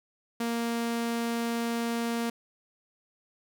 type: tone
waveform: sawtooth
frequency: 233.1 Hz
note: A#3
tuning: in tune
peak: -24 dBFS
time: 0.4-2.3 s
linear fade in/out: 5 ms
effects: none